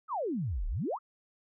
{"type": "exponential two-way sweep", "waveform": "sine", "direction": "down then up", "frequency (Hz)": [1359, 32.7, 1359], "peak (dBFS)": -30, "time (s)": [0.08, 0.99], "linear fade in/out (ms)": 50, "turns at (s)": 0.67, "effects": []}